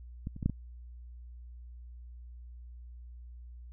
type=clicks; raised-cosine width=5 ms; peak=-24 / -30 / -23 / -14 / -21 dBFS; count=5; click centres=0.271 / 0.364 / 0.428 / 0.46 / 0.497 s; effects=added 60 Hz sine -45 dBFS peak until 3.72 s